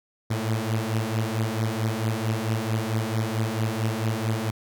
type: beating tone pair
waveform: sawtooth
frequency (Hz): 108.7 / 113.2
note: A2 / A2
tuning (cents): -21 / +50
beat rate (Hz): 4.5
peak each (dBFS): -23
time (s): 0.3-4.51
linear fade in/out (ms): 10
effects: none